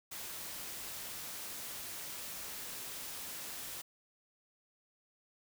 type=noise; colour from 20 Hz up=white; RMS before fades=-44 dBFS; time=0.11-3.82 s; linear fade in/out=10 ms; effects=none